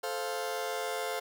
sawtooth chord, F major, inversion first, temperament just, 436.5 / 523.8 / 698.5 Hz, A4 / C5 / F5, -14 / +2 / 0 cents, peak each -33 dBFS, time 0.03-1.2 s, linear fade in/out 10 ms, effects none

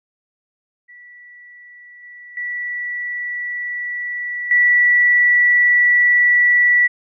sine tone with level steps, 1953 Hz, B6, 20 cents flat, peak -39 / -36 / -22 / -10 dBFS, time 0.88-6.88 s, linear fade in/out 20 ms, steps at 2.03 / 2.37 / 4.51 s, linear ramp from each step 2 ms, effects none

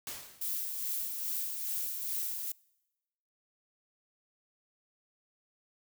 white noise with exponential decay, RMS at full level -38 dBFS, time 0.07-0.67 s, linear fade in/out 2 ms, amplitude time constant 130 ms
violet noise with tremolo, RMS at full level -34 dBFS, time 0.41-2.52 s, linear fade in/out 5 ms, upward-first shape sine, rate 2.4 Hz, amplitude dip 40%
effects noise-tail reverb RT60 1.0 s tail -25 dB re dry

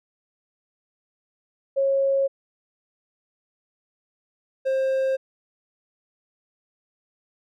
sine / triangle tone pair in turn, 546 / 530.8 Hz, C#5 / C5, -26 / +25 cents, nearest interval unison, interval 49 cents, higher first, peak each -18 dBFS, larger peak neither, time 1.76-2.28 / 4.65-5.17 s, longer neither, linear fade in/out 20 ms, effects none

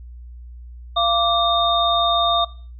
sine tone cluster, 687 / 1170 / 3663 Hz, F5 / D6 / A#7, -29 / -7 / -31 cents, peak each -20 dBFS, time 0.96-2.45 s, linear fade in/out 10 ms, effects noise-tail reverb RT60 0.4 s tail -18 dB re dry + added 60 Hz sine -35 dBFS peak until 2.79 s

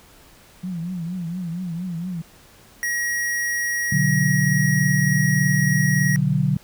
sine tone with vibrato, 174.61 Hz, F3, in tune, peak -25 dBFS, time 0.63-2.22 s, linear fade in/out 10 ms, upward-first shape triangle, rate 4.3 Hz, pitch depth 140 cents each way
square tone, 1900 Hz, A#6, 33 cents sharp, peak -22 dBFS, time 2.83-6.16 s, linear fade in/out 0 ms
sine chord, B minor, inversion none, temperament equal, 123.47 / 146.83 / 185 Hz, B2 / D3 / F#3, 0 / 0 / 0 cents, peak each -24 / -19 / -22 dBFS, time 3.92-6.57 s, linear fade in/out 5 ms
effects pink hiss -50 dBFS RMS until 6.63 s

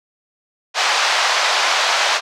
pink band-pass noise, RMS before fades -17 dBFS, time 0.74-2.21 s, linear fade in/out 50 ms, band 690 to 5900 Hz, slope 24 dB/octave, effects none

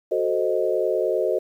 sine chord, F# diminished seventh, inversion none, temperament equal, 370 / 440 / 523.3 / 622.3 Hz, F#4 / A4 / C5 / Eb5, 0 / 0 / 0 / 0 cents, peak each -25 dBFS, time 0.11-1.39 s, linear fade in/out 10 ms, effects 9-bit

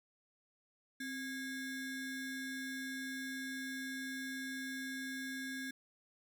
square ring-modulated tone, 953 Hz, A#5, 38 cents sharp, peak -38 dBFS, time 1-5.71 s, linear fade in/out 5 ms, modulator 690 Hz, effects none

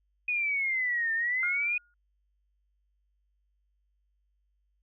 sine exponential two-way sweep, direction down then up, 2489 to 1791 to 2489 Hz, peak -26 dBFS, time 0.28-1.78 s, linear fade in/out 5 ms, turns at 1.13 s
sine tone with exponential decay, 1429 Hz, F6, 39 cents sharp, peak -29 dBFS, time 1.43-1.94 s, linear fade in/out 1 ms, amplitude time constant 110 ms
effects added 50 Hz sine -70 dBFS peak until 4.82 s

